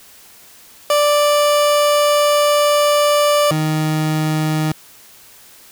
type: tone pair in turn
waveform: 30% pulse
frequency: 587.3 / 155.38 Hz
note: D5 / D#3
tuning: 0 / -2 cents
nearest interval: octave + major seventh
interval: 2302 cents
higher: first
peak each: -9 / -13 dBFS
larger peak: first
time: 0.9-3.51 / 3.51-4.72 s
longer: first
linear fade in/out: 2 ms
effects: white hiss -44 dBFS RMS until 5.71 s